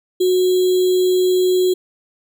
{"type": "tone with sample-and-hold", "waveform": "sine", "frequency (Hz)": 366.9, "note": "F#4", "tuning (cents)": -15, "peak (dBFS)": -12, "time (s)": [0.2, 1.74], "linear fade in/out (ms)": 10, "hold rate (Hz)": 3675, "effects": []}